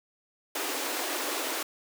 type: high-pass noise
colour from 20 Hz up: pink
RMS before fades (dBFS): -32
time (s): 0.55-1.63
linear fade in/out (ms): 5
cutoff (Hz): 270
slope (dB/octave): 96
effects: none